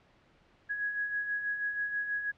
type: beating tone pair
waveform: sine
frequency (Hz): 1661.2 / 1667.4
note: G#6 / G#6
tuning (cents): 0 / +6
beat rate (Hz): 6.2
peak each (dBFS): -40 / -31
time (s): 0.69-2.32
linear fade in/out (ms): 20
effects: pink hiss -64 dBFS RMS until 2.37 s + low-pass 3000 Hz 12 dB/octave